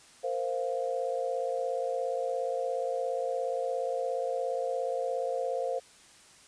sine chord, Bb suspended second, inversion none, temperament equal, 466.2 / 523.3 / 698.5 Hz, Bb4 / C5 / F5, 0 / 0 / 0 cents, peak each -35 / -31 / -35 dBFS, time 0.23-5.8 s, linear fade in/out 20 ms, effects white hiss -56 dBFS RMS until 6.47 s + resampled to 22050 Hz

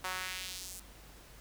sawtooth tone with high-pass filter sweep, 185 Hz, F#3, in tune, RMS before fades -41 dBFS, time 0.04-0.8 s, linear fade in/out 5 ms, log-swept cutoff 970 to 8500 Hz, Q 1.2, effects added 50 Hz sine -56 dBFS peak until 1.4 s + pink hiss -56 dBFS RMS until 1.4 s

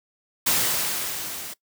white noise with level ramp, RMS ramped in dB -20 to -36 dBFS, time 0.46-1.54 s, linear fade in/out 10 ms, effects noise-tail reverb RT60 0.1 s tail -20 dB re dry + high-pass 80 Hz 12 dB/octave

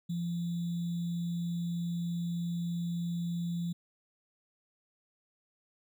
sine tone with sample-and-hold, 171.6 Hz, F3, 30 cents flat, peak -31 dBFS, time 0.09-3.73 s, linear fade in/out 10 ms, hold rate 3675 Hz, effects none

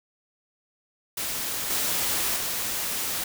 white noise with level steps, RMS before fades -30 / -26 / -29 dBFS, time 1.17-3.24 s, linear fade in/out 5 ms, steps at 1.7 / 2.36 s, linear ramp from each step 5 ms, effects none

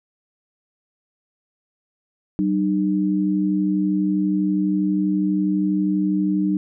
sine tone pair together, 191.1 / 303.4 Hz, G3 / D#4, -44 / -44 cents, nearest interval minor sixth, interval 800 cents, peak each -20 dBFS, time 2.39-6.57 s, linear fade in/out 0 ms, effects none

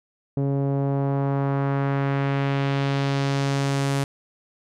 sawtooth tone with low-pass filter sweep, 138.59 Hz, C#3, in tune, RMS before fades -23 dBFS, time 0.37-4.04 s, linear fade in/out 2 ms, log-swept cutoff 450 to 10000 Hz, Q 1.1, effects none

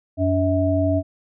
sine tone cluster, 91.2 / 285.8 / 644 Hz, F#2 / D4 / E5, -24 / -47 / -41 cents, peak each -21 dBFS, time 0.17-1.03 s, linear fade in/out 50 ms, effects none

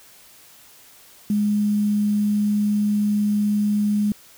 sine tone with quantisation, 207.7 Hz, G#3, in tune, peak -17 dBFS, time 1.3-4.12 s, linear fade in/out 2 ms, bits 7, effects white hiss -49 dBFS RMS until 4.37 s

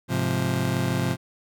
30% pulse chord, F minor, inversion first, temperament just, 104.77 / 130.96 / 174.61 Hz, Ab2 / C3 / F3, +16 / +2 / 0 cents, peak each -26 / -23 / -25 dBFS, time 0.08-1.17 s, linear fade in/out 50 ms, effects none

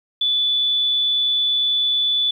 sine tone, 3471 Hz, A7, 24 cents flat, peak -16 dBFS, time 0.21-2.31 s, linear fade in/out 5 ms, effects 9-bit

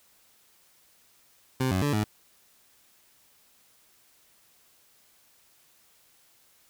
20% pulse tone with pitch steps, 130 / 93.3 / 145 / 106 Hz, C3 / F#2 / D3 / G#2, -11 / +15 / -22 / +36 cents, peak -19 dBFS, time 1.6-2.04 s, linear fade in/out 5 ms, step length 110 ms, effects white hiss -62 dBFS RMS until 6.69 s

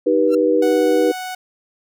sine chord, Eb augmented, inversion none, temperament just, 311.1 / 388.9 / 486.1 Hz, Eb4 / G4 / B4, 0 / -14 / -28 cents, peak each -18 / -19 / -15 dBFS, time 0.06-1.12 s, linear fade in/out 10 ms
sawtooth tone with exponential growth, 1358 Hz, F6, 49 cents flat, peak -24 dBFS, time 0.27-0.35 s, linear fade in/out 5 ms, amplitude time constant 17 ms
sawtooth tone, 740 Hz, F#5, in tune, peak -22 dBFS, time 0.62-1.35 s, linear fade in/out 5 ms
effects none

